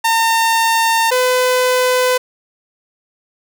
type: tone pair in turn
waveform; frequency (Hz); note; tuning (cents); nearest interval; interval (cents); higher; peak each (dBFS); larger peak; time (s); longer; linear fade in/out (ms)
sawtooth; 909 / 504.6; A#5 / B4; -44 / +37; minor seventh; 1019; first; -8; neither; 0.04-1.11 / 1.11-2.18; neither; 10
effects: none